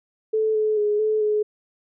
sine tone with pitch steps, 436.7 / 430.2 / 417.8 / 431.6 / 423.1 Hz, A4 / A4 / G#4 / A4 / G#4, -13 / -39 / +10 / -33 / +32 cents, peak -18 dBFS, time 0.33-1.43 s, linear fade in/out 10 ms, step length 220 ms, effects none

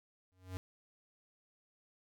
square tone with exponential growth, 92.5 Hz, F#2, in tune, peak -37 dBFS, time 0.32-0.57 s, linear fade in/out 0 ms, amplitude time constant 53 ms, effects none

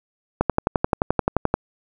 click train, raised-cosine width 1 ms, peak -3 dBFS, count 14, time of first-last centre 0.41-1.54 s, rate 11.5 Hz, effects none

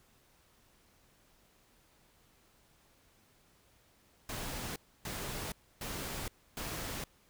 pink noise bursts, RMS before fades -40 dBFS, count 4, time 4.29-7.04 s, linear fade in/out 2 ms, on 470 ms, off 290 ms, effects pink hiss -67 dBFS RMS until 7.29 s

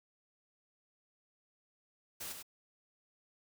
white noise with echo, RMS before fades -43 dBFS, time 2.2-2.33 s, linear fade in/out 10 ms, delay 98 ms, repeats 1, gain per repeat -5 dB, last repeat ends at 2.428 s, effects none

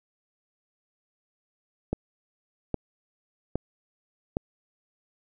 click train, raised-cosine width 2 ms, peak -13 dBFS, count 4, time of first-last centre 1.93-4.369 s, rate 1.23 Hz, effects none

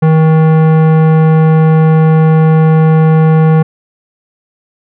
sine tone with tanh clipping, 158.6 Hz, D#3, 33 cents sharp, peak -6 dBFS, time 0.02-3.63 s, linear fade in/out 10 ms, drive 17 dB, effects none

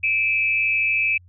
sine tone pair together, 2349 / 2582 Hz, D7 / E7, 0 / -37 cents, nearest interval major second, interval 163 cents, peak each -21 / -20 dBFS, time 0.03-1.18 s, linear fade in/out 10 ms, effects added 89 Hz sine -47 dBFS peak until 1.28 s

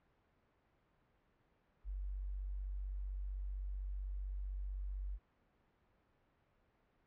sine tone, 47.85 Hz, G1, 41 cents flat, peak -39 dBFS, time 1.84-5.19 s, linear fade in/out 50 ms, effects pink hiss -75 dBFS RMS until 7.06 s + low-pass 2000 Hz 12 dB/octave

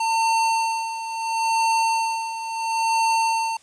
square tone with tremolo, 903 Hz, A5, 45 cents sharp, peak -18 dBFS, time 0-3.57 s, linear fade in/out 5 ms, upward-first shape sine, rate 0.73 Hz, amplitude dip 70%, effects white hiss -54 dBFS RMS until 3.62 s + resampled to 22050 Hz

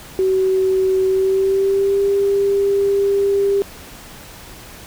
sine tone with pitch glide, 378.4 to 397.9 Hz, F#4 to G4, +39 to +26 cents, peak -13 dBFS, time 0.19-3.62 s, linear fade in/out 0 ms, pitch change +87 cents, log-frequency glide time 1.05-2.03 s, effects pink hiss -38 dBFS RMS until 4.86 s

